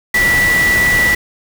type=tone in noise; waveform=sine; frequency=1959 Hz; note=B6; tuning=15 cents flat; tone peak=-10 dBFS; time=0.14-1.15 s; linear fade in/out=5 ms; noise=pink; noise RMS=-20 dBFS; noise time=0.14-1.15 s; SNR=+7 dB; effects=none